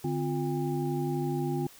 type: tone cluster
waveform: sine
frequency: 146.7 / 258.1 / 350.4 / 805 Hz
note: D3 / C4 / F4 / G5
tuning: -2 / -23 / +6 / +46 cents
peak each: -31 / -34 / -32 / -38 dBFS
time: 0.04-1.67 s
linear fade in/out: 5 ms
effects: white hiss -53 dBFS RMS until 1.79 s